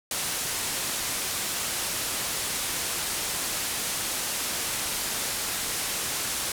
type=low-pass noise; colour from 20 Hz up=white; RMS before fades=-30 dBFS; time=0.11-6.52 s; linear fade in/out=2 ms; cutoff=12000 Hz; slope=24 dB/octave; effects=none